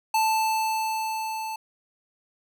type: tone with level ramp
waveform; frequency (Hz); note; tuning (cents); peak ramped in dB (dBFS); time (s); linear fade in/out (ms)
square; 880; A5; 0; -20 to -31; 0.14-1.56; 5
effects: none